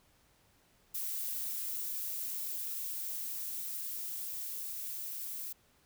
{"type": "noise with level ramp", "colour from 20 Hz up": "violet", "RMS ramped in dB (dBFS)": [-37, -41], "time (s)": [0.94, 5.53], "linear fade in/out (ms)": 10, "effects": ["pink hiss -68 dBFS RMS until 5.85 s"]}